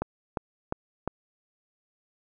click train, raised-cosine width 1 ms, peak -14 dBFS, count 4, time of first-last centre 0.02-1.076 s, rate 2.84 Hz, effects none

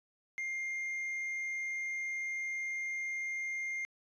triangle tone, 2113 Hz, C7, 16 cents sharp, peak -33 dBFS, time 0.38-3.85 s, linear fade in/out 0 ms, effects resampled to 22050 Hz

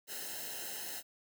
white noise with comb filter, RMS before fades -42 dBFS, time 0.07-1.03 s, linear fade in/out 50 ms, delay 0.86 ms, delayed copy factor -0.95, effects none

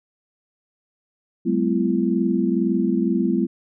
sine tone cluster, 190.4 / 212.6 / 251.9 / 337.8 Hz, F#3 / G#3 / B3 / E4, +50 / +41 / +34 / +42 cents, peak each -23 dBFS, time 1.45-3.47 s, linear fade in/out 20 ms, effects none

